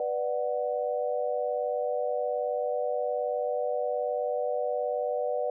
sine chord, B minor, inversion none, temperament just, 493.9 / 592.7 / 740.8 Hz, B4 / D5 / F#5, 0 / +16 / +2 cents, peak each -30 / -30 / -34 dBFS, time 0-5.5 s, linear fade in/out 2 ms, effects none

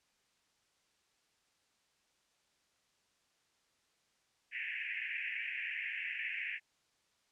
white band-pass noise, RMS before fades -40 dBFS, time 4.51-6.6 s, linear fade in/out 50 ms, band 1700 to 2700 Hz, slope 96 dB/octave, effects white hiss -75 dBFS RMS until 7.31 s + low-pass 7000 Hz 12 dB/octave

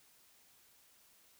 silence, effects white hiss -66 dBFS RMS until 1.39 s

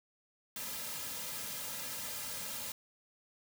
white noise with comb filter, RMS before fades -41 dBFS, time 0.56-2.72 s, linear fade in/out 2 ms, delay 2.7 ms, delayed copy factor -0.8, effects none

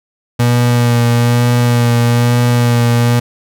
35% pulse tone with vibrato, 120 Hz, B2, 49 cents flat, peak -7 dBFS, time 0.39-3.2 s, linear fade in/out 10 ms, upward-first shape sine, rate 1.1 Hz, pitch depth 19 cents each way, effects none

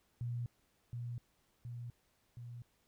sine tone with echo, 120 Hz, B2, 49 cents flat, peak -36 dBFS, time 0.21-0.46 s, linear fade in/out 0 ms, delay 720 ms, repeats 3, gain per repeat -3 dB, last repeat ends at 2.62 s, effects pink hiss -75 dBFS RMS until 2.87 s

